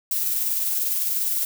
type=noise with tremolo; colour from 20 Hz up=violet; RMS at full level=-22 dBFS; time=0.11-1.45 s; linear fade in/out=2 ms; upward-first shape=triangle; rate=20 Hz; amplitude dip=40%; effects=none